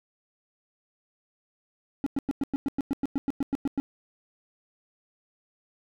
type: tone bursts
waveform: triangle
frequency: 276.9 Hz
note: C#4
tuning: 2 cents flat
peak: -21 dBFS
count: 15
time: 2.04-3.8 s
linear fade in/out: 0 ms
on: 24 ms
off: 100 ms
effects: none